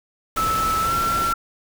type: noise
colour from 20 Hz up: pink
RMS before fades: -28 dBFS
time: 0.36-1.33 s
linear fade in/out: 5 ms
type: tone with pitch glide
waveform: sine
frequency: 1311 to 1353.3 Hz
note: E6 to E6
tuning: -10 to +45 cents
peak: -19 dBFS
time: 0.37-1.34 s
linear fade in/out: 5 ms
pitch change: +55 cents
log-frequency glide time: 0.81-0.91 s
effects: none